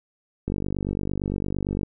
click train, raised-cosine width 3 ms, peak -14 dBFS, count 67, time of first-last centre 0.48-1.832 s, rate 48.8 Hz, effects none

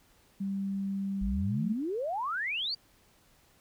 sine tone with pitch glide, 196 to 220 Hz, G3 to A3, 0 to 0 cents, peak -30 dBFS, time 0.4-1.73 s, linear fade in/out 10 ms, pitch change +200 cents, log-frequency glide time 1.47-1.61 s
sine exponential sweep, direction up, 46.25 to 4794 Hz, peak -30 dBFS, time 1.21-2.75 s, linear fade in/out 10 ms
effects pink hiss -64 dBFS RMS until 3.6 s

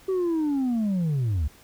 sine linear sweep, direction down, 386.6 to 66.1 Hz, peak -19 dBFS, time 0.08-1.48 s, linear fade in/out 10 ms, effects tanh soft clip ceiling -21 dBFS + pink hiss -53 dBFS RMS until 1.63 s

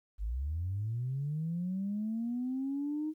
sine linear sweep, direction up, 47.26 to 314.1 Hz, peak -31 dBFS, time 0.18-3.14 s, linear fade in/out 50 ms, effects tanh soft clip ceiling -27 dBFS + 12-bit

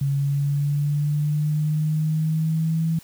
sine linear sweep, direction up, 138.59 to 163.5 Hz, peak -19 dBFS, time 0.01-2.99 s, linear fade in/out 5 ms, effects white hiss -49 dBFS RMS until 3.03 s

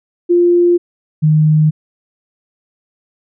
sine tone pair in turn, 349.2 / 154.21 Hz, F4 / D#3, 0 / -15 cents, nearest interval octave + major second, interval 1415 cents, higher first, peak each -7 dBFS, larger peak neither, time 0.29-0.78 / 1.22-1.71 s, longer neither, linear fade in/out 20 ms, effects none

